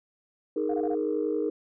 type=chord; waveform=sine; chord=D# suspended fourth; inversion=none; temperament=equal; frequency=311.1 / 415.3 / 466.2 Hz; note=D#4 / G#4 / A#4; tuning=0 / 0 / 0 cents; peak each=-29 dBFS; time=0.56-1.5 s; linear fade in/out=5 ms
type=tone bursts; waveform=sine; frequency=707 Hz; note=F5; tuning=21 cents sharp; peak=-31 dBFS; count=4; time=0.69-0.949 s; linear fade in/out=5 ms; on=49 ms; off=21 ms
effects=tanh soft clip ceiling -17 dBFS